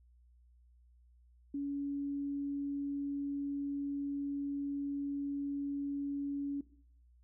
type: tone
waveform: sine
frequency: 282.4 Hz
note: C#4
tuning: 32 cents sharp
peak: -34 dBFS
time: 1.54-6.61 s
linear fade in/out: 5 ms
effects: noise-tail reverb RT60 0.6 s tail -18 dB re dry + added 60 Hz sine -61 dBFS peak until 7.23 s